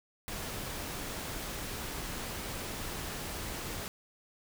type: noise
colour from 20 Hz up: pink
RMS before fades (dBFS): -39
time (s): 0.28-3.88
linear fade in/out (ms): 0
effects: none